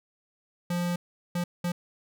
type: tone bursts at uneven times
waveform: square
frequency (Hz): 175.2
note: F3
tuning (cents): +6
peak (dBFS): -27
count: 3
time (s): 0.7-0.96 / 1.35-1.44 / 1.64-1.72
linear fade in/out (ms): 5
effects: none